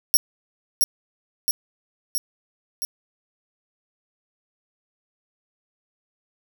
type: tone with echo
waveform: 10% pulse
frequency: 5588 Hz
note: F8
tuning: in tune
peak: -7 dBFS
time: 0.14-0.17 s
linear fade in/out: 0 ms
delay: 670 ms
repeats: 4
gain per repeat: -3 dB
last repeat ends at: 2.85 s
effects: none